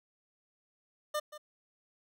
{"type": "tone with echo", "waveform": "25% pulse", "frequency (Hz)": 601, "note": "D5", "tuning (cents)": 40, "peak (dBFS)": -27, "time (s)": [1.14, 1.2], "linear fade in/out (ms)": 10, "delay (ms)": 180, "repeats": 1, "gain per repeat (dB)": -14, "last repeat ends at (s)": 1.38, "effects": []}